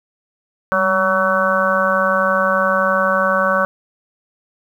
harmonic tone with a mistuned harmonic, 188.3 Hz, F#3, 31 cents sharp, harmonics 1 / 3 / 4 / 5 / 6 / 7 / 8, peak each -25 / -18 / -30 / -27 / -19 / -22 / -19 dBFS, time 0.72-3.65 s, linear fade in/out 0 ms, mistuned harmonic 1, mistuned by +69 cents, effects 8-bit

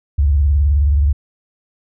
sine tone with vibrato, 71.5 Hz, D2, 46 cents flat, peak -10 dBFS, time 0.18-1.13 s, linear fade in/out 10 ms, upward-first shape triangle, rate 19 Hz, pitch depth 210 cents each way, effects none

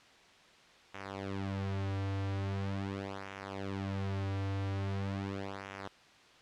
sawtooth tone with flanger, 97.8 Hz, G2, 4 cents flat, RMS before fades -37 dBFS, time 0.94-5.88 s, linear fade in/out 5 ms, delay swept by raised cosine 0.22 to 4.92 ms, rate 0.42 Hz, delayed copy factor -0.9, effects white hiss -59 dBFS RMS until 6.41 s + low-pass 4000 Hz 12 dB/octave

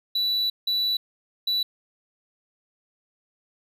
triangle tone bursts at uneven times, 3951 Hz, B7, in tune, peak -20 dBFS, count 3, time 0.15-0.5 / 0.67-0.97 / 1.47-1.63 s, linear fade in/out 5 ms, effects none

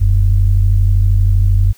sine tone pair together, 42.32 / 95 Hz, E1 / F#2, +46 / +46 cents, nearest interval octave + major second, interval 1400 cents, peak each -10 dBFS, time 0-1.73 s, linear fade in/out 20 ms, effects tanh soft clip ceiling 0 dBFS + white hiss -48 dBFS RMS until 1.77 s

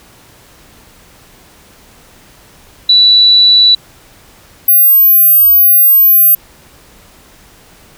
sine tone pair in turn, 3951 / 14401 Hz, B7 / A9, 0 / +39 cents, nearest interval octave + minor seventh, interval 2239 cents, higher second, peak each -3 dBFS, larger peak neither, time 2.89-3.75 / 4.68-6.35 s, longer second, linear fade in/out 5 ms, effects pink hiss -42 dBFS RMS until 7.97 s

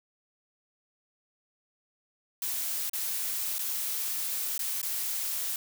blue noise with dropouts, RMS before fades -32 dBFS, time 2.42-5.56 s, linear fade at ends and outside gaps 2 ms, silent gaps 2.896-2.933 / 3.584-3.591 / 4.579-4.592 / 4.816-4.829 s, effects none

